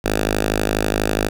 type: tone with notch filter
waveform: 5% pulse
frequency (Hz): 52.2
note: G#1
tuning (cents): +10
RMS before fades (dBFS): -20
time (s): 0.04-1.29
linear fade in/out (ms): 10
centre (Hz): 140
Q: 1.2
effects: none